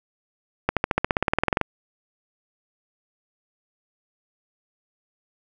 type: accelerating click train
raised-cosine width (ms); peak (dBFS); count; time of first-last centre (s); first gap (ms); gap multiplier
0.5; -4; 17; 0.69-1.613; 77; 0.96
effects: none